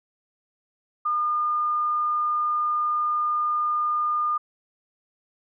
sine tone, 1213 Hz, D#6, 44 cents flat, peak -21 dBFS, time 1.05-4.38 s, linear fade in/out 10 ms, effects none

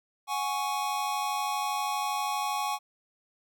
square chord, F# suspended second, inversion none, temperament just, 740 / 832.5 / 1110 Hz, F#5 / G#5 / C#6, 0 / +4 / +2 cents, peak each -37 / -32 / -33 dBFS, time 0.27-2.79 s, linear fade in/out 50 ms, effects none

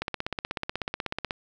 click train, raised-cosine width 0.3 ms, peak -13 dBFS, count 22, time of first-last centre 0.02-1.308 s, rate 16.3 Hz, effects none

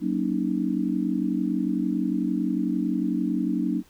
sine chord, D# minor seventh, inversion first, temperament just, 186.68 / 233.3 / 280 / 311.1 Hz, F#3 / A#3 / C#4 / D#4, +16 / +2 / +18 / 0 cents, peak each -28 dBFS, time 0-3.83 s, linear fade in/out 50 ms, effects pink hiss -58 dBFS RMS until 3.89 s

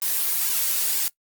blue noise with flanger, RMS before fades -23 dBFS, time 0.02-1.08 s, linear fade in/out 0 ms, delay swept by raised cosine 1.5 to 4.1 ms, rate 2.1 Hz, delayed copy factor -0.65, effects noise-tail reverb RT60 0.1 s tail -21 dB re dry + Opus 24 kbps

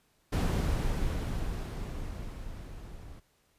brown noise with level ramp, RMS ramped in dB -25 to -47 dBFS, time 0.32-3.2 s, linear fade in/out 10 ms, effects pink hiss -70 dBFS RMS until 3.58 s + resampled to 32000 Hz

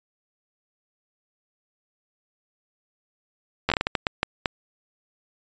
slowing click train, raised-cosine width 0.3 ms, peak -5 dBFS, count 11, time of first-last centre 3.69-4.458 s, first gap 11 ms, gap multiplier 1.4, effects resampled to 16000 Hz

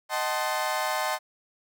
30% pulse chord, D# diminished seventh, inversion none, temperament equal with one note detuned, 622.3 / 759 / 880 / 1046.5 Hz, D#5 / F#5 / A5 / C6, 0 / +44 / 0 / 0 cents, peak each -29 dBFS, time 0.09-1.19 s, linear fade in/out 50 ms, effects none

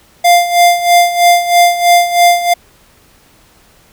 square tone with tremolo, 698.5 Hz, F5, in tune, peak -4 dBFS, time 0.24-2.54 s, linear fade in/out 10 ms, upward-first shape sine, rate 3.1 Hz, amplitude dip 75%, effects pink hiss -47 dBFS RMS until 3.92 s

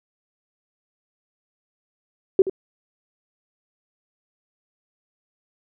sine tone with echo, 381.5 Hz, G4, 47 cents flat, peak -9 dBFS, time 2.39-2.42 s, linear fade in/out 2 ms, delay 77 ms, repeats 1, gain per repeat -13 dB, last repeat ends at 2.497 s, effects none

